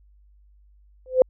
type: tone with exponential growth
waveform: sine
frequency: 513 Hz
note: C5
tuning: 34 cents flat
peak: -7 dBFS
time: 1.06-1.22 s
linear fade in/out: 1 ms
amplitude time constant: 34 ms
effects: added 50 Hz sine -52 dBFS peak until 1.29 s